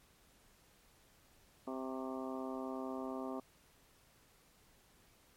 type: harmonic tone with a mistuned harmonic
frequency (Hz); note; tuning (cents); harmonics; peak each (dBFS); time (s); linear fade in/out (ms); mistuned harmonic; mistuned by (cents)
130.9; C3; +1; 2 / 3 / 4 / 5 / 6 / 7 / 8 / 9; -42 / -46 / -49 / -47 / -52 / -52 / -52 / -52; 1.67-3.4; 5; 8; +47
effects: pink hiss -67 dBFS RMS until 5.36 s + MP3 64 kbps